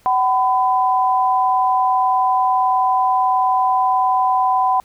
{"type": "tone pair together", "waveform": "sine", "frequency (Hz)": [756.6, 1005], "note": ["F#5", "B5"], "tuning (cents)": [38, 30], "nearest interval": "perfect fourth", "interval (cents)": 492, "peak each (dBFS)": -16, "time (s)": [0.06, 4.8], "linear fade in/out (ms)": 0, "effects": ["pink hiss -54 dBFS RMS until 4.84 s"]}